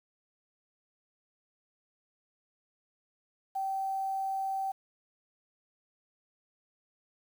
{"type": "tone with quantisation", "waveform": "sine", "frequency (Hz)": 774, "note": "G5", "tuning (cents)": -22, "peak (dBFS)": -30, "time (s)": [3.55, 4.72], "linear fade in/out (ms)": 10, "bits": 9, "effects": []}